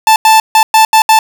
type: tone bursts at uneven times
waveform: 45% pulse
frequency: 880 Hz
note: A5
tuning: in tune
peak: -3 dBFS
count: 6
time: 0.07-0.16 / 0.25-0.4 / 0.55-0.63 / 0.74-0.85 / 0.93-1.02 / 1.09-1.19 s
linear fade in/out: 2 ms
effects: none